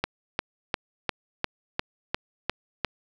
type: click train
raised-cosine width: 0.3 ms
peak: -8 dBFS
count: 9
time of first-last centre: 0.04-2.847 s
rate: 2.85 Hz
effects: none